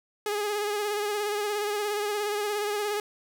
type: tone with vibrato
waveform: sawtooth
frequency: 415.3 Hz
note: G#4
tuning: in tune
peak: -23 dBFS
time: 0.26-3 s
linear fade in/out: 2 ms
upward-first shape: sine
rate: 17 Hz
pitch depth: 37 cents each way
effects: 9-bit